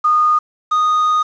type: tone pair in turn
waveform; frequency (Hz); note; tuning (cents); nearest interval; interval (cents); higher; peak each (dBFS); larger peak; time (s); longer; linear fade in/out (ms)
sine / triangle; 1228 / 1238.7; D#6 / D#6; -23 / -8; unison; 15; second; -10; neither; 0.04-0.39 / 0.71-1.23; second; 10
effects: resampled to 16000 Hz + 7-bit